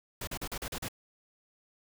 pink noise bursts, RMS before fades -37 dBFS, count 7, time 0.21-0.885 s, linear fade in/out 5 ms, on 63 ms, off 39 ms, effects none

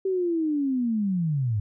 sine linear sweep, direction down, 388 to 98.6 Hz, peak -22 dBFS, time 0.05-1.6 s, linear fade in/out 5 ms, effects none

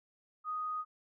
sine tone, 1245 Hz, D#6, 1 cent sharp, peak -34 dBFS, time 0.44-0.85 s, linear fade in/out 50 ms, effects none

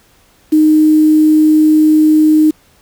sine tone with quantisation, 308.9 Hz, D#4, 12 cents flat, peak -5 dBFS, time 0.52-2.51 s, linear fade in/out 10 ms, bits 5, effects pink hiss -50 dBFS RMS until 2.81 s

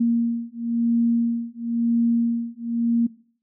sine beating tone pair, 233.1 / 234.08 Hz, A#3 / A#3, 0 / +7 cents, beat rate 0.98 Hz, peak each -22 dBFS, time 0-3.07 s, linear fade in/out 10 ms, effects noise-tail reverb RT60 0.5 s tail -20 dB re dry

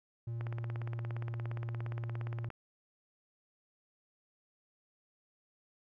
triangle tone, 116.54 Hz, A#2, in tune, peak -34 dBFS, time 0.27-2.49 s, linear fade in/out 5 ms
click train, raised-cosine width 0.5 ms, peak -29 dBFS, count 37, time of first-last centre 0.41-2.503 s, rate 17.2 Hz
effects none

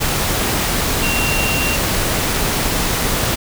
sine tone in noise, 2753 Hz, F7, 25 cents flat, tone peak -20 dBFS, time 1.02-1.77 s, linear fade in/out 20 ms, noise pink, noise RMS -18 dBFS, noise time 0-3.36 s, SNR -5 dB, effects none

